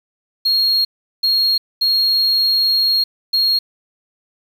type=tone bursts at uneven times; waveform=sine; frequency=4269 Hz; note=C8; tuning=34 cents sharp; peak=-10 dBFS; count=4; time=0.45-0.85 / 1.23-1.58 / 1.81-3.04 / 3.33-3.59 s; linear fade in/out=10 ms; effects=tanh soft clip ceiling -11 dBFS + 7-bit